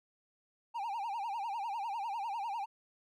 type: tone with vibrato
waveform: triangle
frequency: 860 Hz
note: A5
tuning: 40 cents flat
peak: -33 dBFS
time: 0.74-2.66 s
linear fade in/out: 20 ms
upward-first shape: sine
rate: 10 Hz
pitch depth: 180 cents each way
effects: none